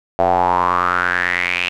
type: tone with band-pass filter sweep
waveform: square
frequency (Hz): 44.57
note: F1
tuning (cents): +36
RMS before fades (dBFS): -17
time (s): 0.19-1.69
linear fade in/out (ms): 0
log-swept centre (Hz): 680 to 2700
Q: 6.4
effects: none